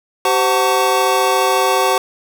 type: tone cluster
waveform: square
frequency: 385.4 / 517 / 742 / 897 / 1122 Hz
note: G4 / C5 / F#5 / A5 / C#6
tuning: -29 / -21 / +5 / +33 / +21 cents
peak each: -20 dBFS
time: 0.25-1.98 s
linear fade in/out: 2 ms
effects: none